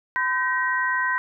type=tone cluster; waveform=sine; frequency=1015 / 1544 / 1896 Hz; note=B5 / G6 / A#6; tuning=+47 / -27 / +29 cents; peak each=-25 dBFS; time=0.16-1.18 s; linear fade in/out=0 ms; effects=none